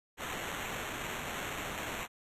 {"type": "noise with sample-and-hold", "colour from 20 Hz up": "violet", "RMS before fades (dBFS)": -39, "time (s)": [0.17, 2.08], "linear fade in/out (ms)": 50, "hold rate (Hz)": 4900, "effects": ["resampled to 32000 Hz"]}